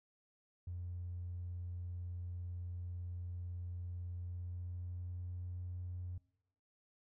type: tone with pitch glide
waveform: triangle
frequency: 88.2 to 89.48 Hz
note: F2 to F2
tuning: +18 to +43 cents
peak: -37 dBFS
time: 0.67-6.18 s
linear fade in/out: 5 ms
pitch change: +25 cents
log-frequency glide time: 4.21-5.66 s
effects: noise-tail reverb RT60 0.8 s tail -24 dB re dry + tanh soft clip ceiling -38 dBFS